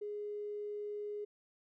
triangle tone with tanh clipping, 415.3 Hz, G#4, in tune, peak -38 dBFS, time 0.01-1.25 s, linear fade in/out 10 ms, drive 3 dB, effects none

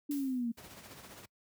sine linear sweep, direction down, 293.7 to 227.5 Hz, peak -31 dBFS, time 0.09-0.52 s, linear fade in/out 10 ms
blue noise with exponential decay, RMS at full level -44 dBFS, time 0.11-0.62 s, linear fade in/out 1 ms, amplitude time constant 110 ms
pink noise with tremolo, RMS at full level -49 dBFS, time 0.57-1.26 s, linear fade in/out 10 ms, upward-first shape sine, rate 15 Hz, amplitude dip 45%
effects noise-tail reverb RT60 0.1 s tail -24 dB re dry + high-pass 80 Hz 12 dB/octave

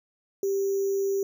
sine tone with sample-and-hold, 392 Hz, G4, in tune, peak -23 dBFS, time 0.43-1.23 s, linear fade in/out 2 ms, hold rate 6300 Hz, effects none

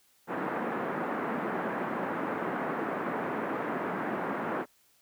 pink band-pass noise, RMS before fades -33 dBFS, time 0.27-4.66 s, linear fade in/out 50 ms, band 200 to 1700 Hz, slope 24 dB/octave, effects white hiss -66 dBFS RMS until 5.01 s

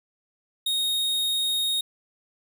45% pulse tone, 3729 Hz, A#7, in tune, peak -23 dBFS, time 0.66-1.81 s, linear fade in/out 5 ms, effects none

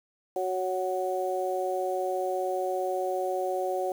harmonic tone, 185.2 Hz, F#3, 2 cents sharp, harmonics 2 / 3 / 4, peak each -31 / -31 / -31 dBFS, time 0.36-3.92 s, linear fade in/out 2 ms, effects 8-bit

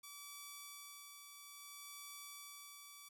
5% pulse tone with tremolo, 1152 Hz, D6, 34 cents flat, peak -38 dBFS, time 0.03-3.09 s, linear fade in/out 10 ms, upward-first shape sine, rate 0.6 Hz, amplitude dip 40%, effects 13-bit

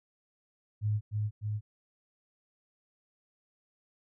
sine tone with echo, 105.8 Hz, G#2, 33 cents sharp, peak -26 dBFS, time 0.81-1.01 s, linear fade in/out 50 ms, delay 300 ms, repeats 2, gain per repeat -2 dB, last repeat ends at 1.61 s, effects none

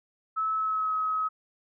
sine tone with pitch glide, 1300 to 1275.5 Hz, E6 to D#6, -24 to +43 cents, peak -25 dBFS, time 0.36-1.29 s, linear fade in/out 20 ms, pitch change -33 cents, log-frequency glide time 0.55-0.94 s, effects none

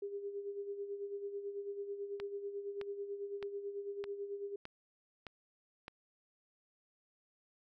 sine tone with tremolo, 402.5 Hz, G4, 46 cents sharp, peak -37 dBFS, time 0.02-4.56 s, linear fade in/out 5 ms, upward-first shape sine, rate 9.1 Hz, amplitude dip 60%
click train, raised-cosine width 0.3 ms, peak -29 dBFS, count 7, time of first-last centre 2.2-5.881 s, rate 1.63 Hz
effects none

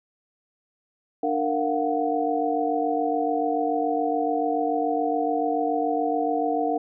sine tone cluster, 297.5 / 462.8 / 694 / 741 Hz, D4 / A#4 / F5 / F#5, +22 / -13 / -11 / +2 cents, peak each -27 dBFS, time 1.23-6.78 s, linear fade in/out 5 ms, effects none

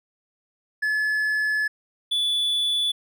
triangle tone pair in turn, 1717 / 3455 Hz, A6 / A7, -43 / -32 cents, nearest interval octave, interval 1211 cents, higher second, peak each -19 dBFS, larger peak neither, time 0.82-1.68 / 2.11-2.92 s, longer first, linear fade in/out 10 ms, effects none

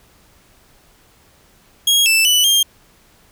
sawtooth tone with pitch steps, 3284 / 2649 / 2974 / 3205 Hz, G#7 / E7 / F#7 / G7, -20 / +8 / +8 / +38 cents, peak -8 dBFS, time 1.87-2.63 s, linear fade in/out 5 ms, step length 190 ms, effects pink hiss -52 dBFS RMS until 3.31 s

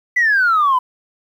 sine exponential sweep, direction down, 2010 to 987.8 Hz, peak -10 dBFS, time 0.16-0.79 s, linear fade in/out 10 ms, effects tanh soft clip ceiling -8 dBFS + 8-bit

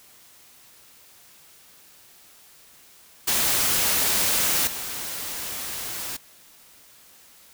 white noise with level steps, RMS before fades -22 / -32 dBFS, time 3.27-6.17 s, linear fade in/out 10 ms, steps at 4.67 s, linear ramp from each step 2 ms, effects white hiss -52 dBFS RMS until 7.53 s

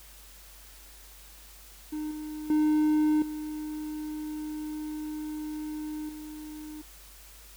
triangle tone with level steps, 305.4 Hz, D#4, 32 cents flat, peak -29 / -33 / -19 / -31 / -37 dBFS, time 1.92-6.82 s, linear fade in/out 10 ms, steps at 2.11 / 2.5 / 3.22 / 6.09 s, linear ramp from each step 2 ms, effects added 49 Hz sine -52 dBFS peak until 7.56 s + white hiss -52 dBFS RMS until 7.56 s

